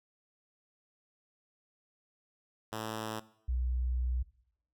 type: tone pair in turn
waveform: 5% pulse / sine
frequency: 109.8 / 61.98 Hz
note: A2 / B1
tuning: -3 / +7 cents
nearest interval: minor seventh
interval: 990 cents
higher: first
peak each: -25 / -29 dBFS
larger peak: first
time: 2.72-3.2 / 3.48-4.23 s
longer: second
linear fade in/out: 10 ms
effects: noise-tail reverb RT60 0.7 s tail -19 dB re dry